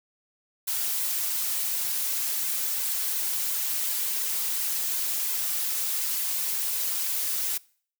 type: noise with flanger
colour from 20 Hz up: blue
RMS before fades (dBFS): -28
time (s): 0.67-7.58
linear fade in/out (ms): 10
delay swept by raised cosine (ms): 1.9 to 5.9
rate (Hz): 2.8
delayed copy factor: +0.75
effects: noise-tail reverb RT60 0.5 s tail -23 dB re dry